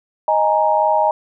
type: chord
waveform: sine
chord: D# suspended fourth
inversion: none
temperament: just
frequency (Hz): 622.3 / 829.7 / 933.4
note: D#5 / G#5 / A#5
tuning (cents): 0 / -2 / +2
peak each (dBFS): -17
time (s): 0.28-1.11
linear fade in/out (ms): 2
effects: none